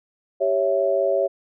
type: chord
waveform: sine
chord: C# diminished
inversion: second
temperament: equal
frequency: 392 / 554.4 / 659.3 Hz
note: G4 / C#5 / E5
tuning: 0 / 0 / 0 cents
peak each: -24 / -20 / -23 dBFS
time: 0.4-1.28 s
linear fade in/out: 20 ms
effects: none